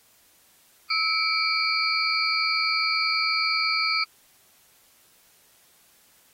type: tone cluster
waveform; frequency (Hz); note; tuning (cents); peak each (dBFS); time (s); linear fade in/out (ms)
sine; 1298 / 2272 / 2352 / 4378 / 4756; E6 / C#7 / D7 / C#8 / D8; -27 / +42 / +2 / -22 / +21; -28; 0.9-4.04; 5
effects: white hiss -59 dBFS RMS until 6.33 s + AAC 48 kbps